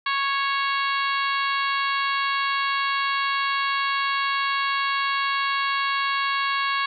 harmonic tone, 553 Hz, C#5, 4 cents flat, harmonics 2 / 3 / 4 / 5 / 6 / 7 / 8, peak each -24 / -28 / -30 / -32 / -34 / -35 / -36 dBFS, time 0.06-6.86 s, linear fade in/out 5 ms, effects none

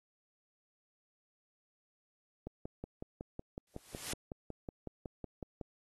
click train, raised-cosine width 2 ms, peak -28 dBFS, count 18, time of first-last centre 2.47-5.612 s, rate 5.41 Hz
white noise with exponential growth, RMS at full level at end -37 dBFS, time 3.67-4.13 s, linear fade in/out 2 ms, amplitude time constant 100 ms
effects AAC 32 kbps

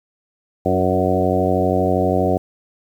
harmonic tone with a mistuned harmonic, 92.5 Hz, F#2, in tune, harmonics 1 / 2 / 3 / 4 / 5 / 6 / 7 / 8, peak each -23 / -23 / -23 / -23 / -23 / -23 / -23 / -23 dBFS, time 0.65-2.38 s, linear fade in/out 10 ms, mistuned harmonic 4, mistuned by -22 cents, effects 8-bit

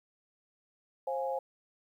sine chord, F minor, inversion second, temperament equal with one note detuned, 531.5 / 698.5 / 830.6 Hz, C5 / F5 / Ab5, +27 / 0 / 0 cents, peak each -33 / -39 / -36 dBFS, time 1.07-1.39 s, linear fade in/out 5 ms, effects 11-bit

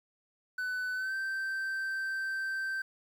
triangle tone with pitch glide, 1500 to 1558.3 Hz, F#6 to G6, +23 to -11 cents, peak -30 dBFS, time 0.58-2.82 s, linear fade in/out 5 ms, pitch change +66 cents, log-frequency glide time 0.93-1.15 s, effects 10-bit

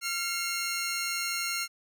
15% pulse tone pair together, 1379 / 2154 Hz, F6 / C7, -22 / +50 cents, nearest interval minor sixth, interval 772 cents, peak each -26 dBFS, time 0.01-1.68 s, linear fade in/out 50 ms, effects none

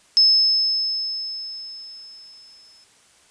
sine tone with exponential decay, 5220 Hz, E8, 18 cents flat, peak -10 dBFS, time 0.17-2.84 s, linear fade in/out 0 ms, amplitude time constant 580 ms, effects white hiss -55 dBFS RMS until 3.3 s + resampled to 22050 Hz

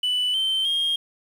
sine tone with pitch steps, 2981 / 3104 / 3232 Hz, F#7 / G7 / G#7, +12 / -18 / -48 cents, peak -18 dBFS, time 0.03-0.96 s, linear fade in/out 5 ms, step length 310 ms, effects tanh soft clip ceiling -19 dBFS + 8-bit

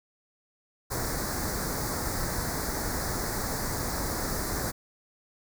pink band-stop noise, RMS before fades -31 dBFS, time 0.9-4.72 s, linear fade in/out 20 ms, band 2000 to 4300 Hz, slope 48 dB/octave, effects none

